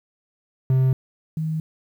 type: tone pair in turn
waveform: triangle / sine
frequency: 130.81 / 158.14 Hz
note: C3 / D#3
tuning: 0 / +28 cents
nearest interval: minor third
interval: 328 cents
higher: second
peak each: -13 / -22 dBFS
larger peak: first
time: 0.7-0.93 / 1.37-1.6 s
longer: neither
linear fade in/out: 2 ms
effects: 9-bit